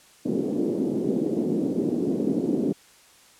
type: band-pass noise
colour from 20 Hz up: pink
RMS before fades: -25 dBFS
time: 0.25-2.73 s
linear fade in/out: 10 ms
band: 220 to 380 Hz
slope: 24 dB/octave
effects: white hiss -54 dBFS RMS until 3.39 s + low-pass 10000 Hz 12 dB/octave